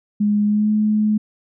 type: tone with pitch glide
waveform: sine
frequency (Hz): 207.7 to 213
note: G#3 to G#3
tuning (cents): 0 to +44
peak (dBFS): -14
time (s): 0.2-1.18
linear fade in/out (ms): 10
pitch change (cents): +44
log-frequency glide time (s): 0.45-0.7
effects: none